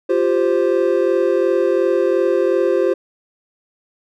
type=chord; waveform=triangle; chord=F suspended second; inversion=none; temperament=equal; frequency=349.2 / 392 / 523.3 Hz; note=F4 / G4 / C5; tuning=0 / 0 / 0 cents; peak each=-16 dBFS; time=0.09-2.94 s; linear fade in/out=10 ms; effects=none